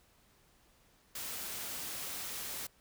white noise, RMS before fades -41 dBFS, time 1.15-2.67 s, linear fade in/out 5 ms, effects pink hiss -67 dBFS RMS until 2.8 s

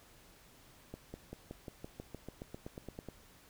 accelerating click train, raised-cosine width 2 ms, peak -30 dBFS, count 16, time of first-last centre 0.94-3.087 s, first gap 200 ms, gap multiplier 0.95, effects pink hiss -61 dBFS RMS until 3.49 s

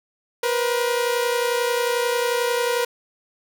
sawtooth tone pair together, 477.3 / 508.5 Hz, A#4 / C5, +41 / -50 cents, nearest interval minor second, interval 109 cents, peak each -17 / -22 dBFS, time 0.43-2.85 s, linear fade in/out 5 ms, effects none

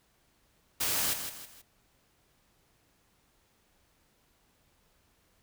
white noise with echo, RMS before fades -30 dBFS, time 0.8-1.14 s, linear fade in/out 10 ms, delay 160 ms, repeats 3, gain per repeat -8 dB, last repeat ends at 1.62 s, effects pink hiss -69 dBFS RMS until 5.42 s

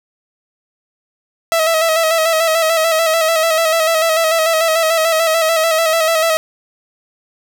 sawtooth tone with vibrato, 648 Hz, E5, 30 cents flat, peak -8 dBFS, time 1.52-6.37 s, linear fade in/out 0 ms, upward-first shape square, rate 6.8 Hz, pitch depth 38 cents each way, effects none

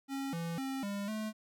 square tone with pitch steps, 272.8 / 167.7 / 267.7 / 201.2 / 216.3 Hz, C#4 / E3 / C4 / G3 / A3, -28 / +30 / +40 / +45 / -29 cents, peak -36 dBFS, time 0.08-1.33 s, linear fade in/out 50 ms, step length 250 ms, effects none

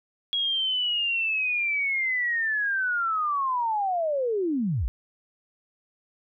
sine linear sweep, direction down, 3322 to 41.2 Hz, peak -23 dBFS, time 0.33-4.88 s, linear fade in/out 0 ms, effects none

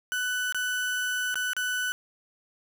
35% pulse tone with dropouts, 1493 Hz, F#6, 15 cents sharp, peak -25 dBFS, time 0.12-1.92 s, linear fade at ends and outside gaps 0 ms, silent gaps 0.524-0.546 / 1.343-1.356 / 1.533-1.566 s, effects none

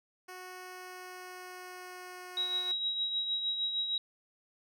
10% pulse tone with pitch glide, 367.2 to 362.8 Hz, F#4 to F#4, -13 to -34 cents, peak -36 dBFS, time 0.28-2.72 s, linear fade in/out 10 ms, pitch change -21 cents, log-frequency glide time 0.56-2.4 s
sine tone with tremolo, 3840 Hz, B7, 49 cents flat, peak -28 dBFS, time 2.37-3.98 s, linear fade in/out 2 ms, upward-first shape triangle, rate 6.5 Hz, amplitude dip 55%
effects none

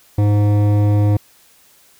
sine tone with hard clipping, 103.5 Hz, G#2, 5 cents flat, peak -13 dBFS, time 0.18-1.17 s, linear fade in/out 5 ms, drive 13 dB, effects white hiss -51 dBFS RMS until 1.99 s

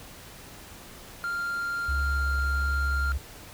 triangle tone, 1394 Hz, F6, 4 cents flat, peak -26 dBFS, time 1.24-3.12 s, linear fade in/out 0 ms
sine tone with vibrato, 68.4 Hz, C#2, 23 cents flat, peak -25 dBFS, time 1.88-3.18 s, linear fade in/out 10 ms, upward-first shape triangle, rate 1.5 Hz, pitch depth 16 cents each way
effects pink hiss -46 dBFS RMS until 3.53 s

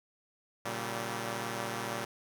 5% pulse chord, G diminished, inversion first, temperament equal with one note detuned, 116.54 / 138.59 / 193.19 Hz, Bb2 / Db3 / G3, 0 / 0 / -25 cents, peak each -26 / -32 / -27 dBFS, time 0.65-2.05 s, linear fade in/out 5 ms, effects none

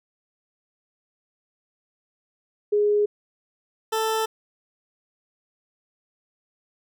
sine / 20% pulse tone pair in turn, 415.3 / 441.7 Hz, G#4 / A4, 0 / +7 cents, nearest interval minor second, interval 107 cents, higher second, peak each -17 dBFS, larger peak neither, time 2.72-3.06 / 3.92-4.26 s, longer neither, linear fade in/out 10 ms, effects none

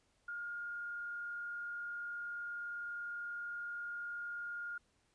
sine tone with frequency modulation, 1418 Hz, F6, 26 cents sharp, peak -40 dBFS, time 0.28-4.78 s, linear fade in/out 5 ms, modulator 40.5 Hz, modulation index 0.31, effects pink hiss -75 dBFS RMS until 5.14 s + resampled to 22050 Hz

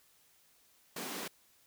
pink high-pass noise, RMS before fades -41 dBFS, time 0.96-1.28 s, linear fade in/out 5 ms, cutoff 170 Hz, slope 96 dB/octave, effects white hiss -67 dBFS RMS until 1.66 s

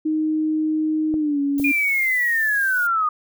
sine tone with pitch glide, 311.1 to 282 Hz, D#4 to C#4, 0 to +30 cents, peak -18 dBFS, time 0.05-1.72 s, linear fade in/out 10 ms, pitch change -170 cents, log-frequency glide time 1.17-1.4 s
clicks, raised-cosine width 2 ms, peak -18 dBFS, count 2, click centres 1.141 / 1.599 s
violet noise, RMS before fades -36 dBFS, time 1.58-2.87 s, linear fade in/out 2 ms
sine linear sweep, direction down, 2437 to 1214 Hz, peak -17 dBFS, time 1.64-3.09 s, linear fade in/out 5 ms
effects none

